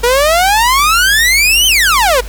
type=exponential two-way sweep; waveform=sawtooth; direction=up then down; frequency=465.1 to 3136 to 465.1 Hz; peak=-4 dBFS; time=0.03-2.21 s; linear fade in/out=10 ms; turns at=1.67 s; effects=added 50 Hz sine -23 dBFS peak until 2.28 s + pink hiss -33 dBFS RMS until 2.28 s